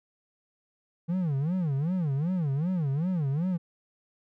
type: tone with vibrato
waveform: triangle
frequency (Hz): 159.1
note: D#3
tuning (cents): +39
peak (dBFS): -23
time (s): 1.08-3.58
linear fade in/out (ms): 20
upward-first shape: sine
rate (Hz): 2.6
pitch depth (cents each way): 290
effects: none